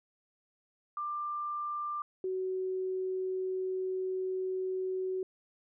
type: tone pair in turn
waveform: sine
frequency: 1188 / 374.2 Hz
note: D6 / F#4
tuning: +20 / +20 cents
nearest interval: octave + minor sixth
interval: 2000 cents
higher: first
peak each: -33 / -31 dBFS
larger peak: second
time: 0.97-2.02 / 2.24-5.23 s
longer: second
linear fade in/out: 2 ms
effects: none